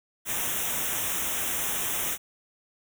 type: band-stop noise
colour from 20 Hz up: white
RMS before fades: -29 dBFS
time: 0.25-2.18 s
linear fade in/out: 50 ms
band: 3700 to 5600 Hz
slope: 96 dB/octave
effects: none